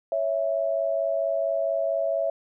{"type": "tone pair together", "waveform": "sine", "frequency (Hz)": [554.9, 659.3], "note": ["C#5", "E5"], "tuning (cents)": [2, 0], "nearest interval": "minor third", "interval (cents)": 298, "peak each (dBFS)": [-27, -24], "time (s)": [0.12, 2.3], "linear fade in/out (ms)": 2, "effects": []}